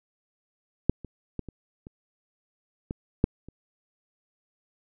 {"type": "clicks", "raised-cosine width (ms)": 3, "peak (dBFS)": [-6, -26, -18, -26, -29, -18, -6, -30], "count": 8, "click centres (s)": [0.896, 1.047, 1.393, 1.487, 1.869, 2.909, 3.241, 3.486], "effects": []}